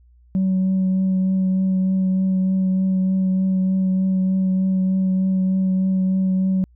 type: tone with vibrato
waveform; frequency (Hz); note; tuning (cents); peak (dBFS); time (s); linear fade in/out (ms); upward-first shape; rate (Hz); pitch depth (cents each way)
sine; 188.3; F#3; +31; -14; 0.35-6.64; 0; triangle; 3.3; 16
effects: tanh soft clip ceiling -14 dBFS + added 60 Hz sine -49 dBFS peak until 6.75 s